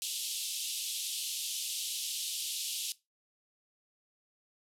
pink band-pass noise, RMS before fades -37 dBFS, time 0.02-2.92 s, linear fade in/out 0 ms, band 2900 to 13000 Hz, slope 48 dB/octave, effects noise-tail reverb RT60 0.2 s tail -18 dB re dry

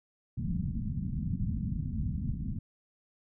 white low-pass noise, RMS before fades -33 dBFS, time 0.37-2.59 s, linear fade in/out 5 ms, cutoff 220 Hz, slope 48 dB/octave, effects none

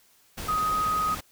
sine tone in noise, 1254 Hz, D#6, 13 cents sharp, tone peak -23 dBFS, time 0.48-1.15 s, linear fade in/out 10 ms, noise pink, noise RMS -36 dBFS, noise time 0.37-1.21 s, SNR +10 dB, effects white hiss -61 dBFS RMS until 1.31 s

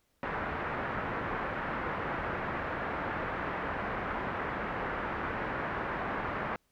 white low-pass noise, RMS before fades -35 dBFS, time 0.23-6.56 s, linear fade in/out 0 ms, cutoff 1700 Hz, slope 24 dB/octave, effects pink hiss -74 dBFS RMS until 6.71 s

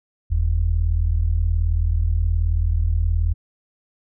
sine tone pair together, 43.66 / 82.41 Hz, F1 / E2, 0 / 0 cents, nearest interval major seventh, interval 1100 cents, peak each -19 dBFS, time 0.3-3.34 s, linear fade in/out 20 ms, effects none

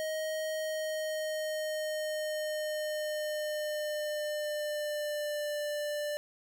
square tone with pitch glide, 627 to 591.8 Hz, D#5 to D5, +13 to +13 cents, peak -33 dBFS, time 0-6.17 s, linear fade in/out 0 ms, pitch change -100 cents, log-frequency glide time 0.51-5.56 s, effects none

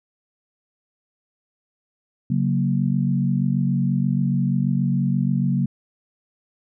sine chord, F# major, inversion second, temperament equal, 138.59 / 185 / 233.1 Hz, C#3 / F#3 / A#3, 0 / 0 / 0 cents, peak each -21 / -22 / -24 dBFS, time 2.3-5.66 s, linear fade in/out 5 ms, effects none

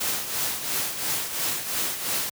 white noise with tremolo, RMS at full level -25 dBFS, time 0-2.3 s, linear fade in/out 10 ms, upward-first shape triangle, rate 2.9 Hz, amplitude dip 65%, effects high-pass 80 Hz 12 dB/octave

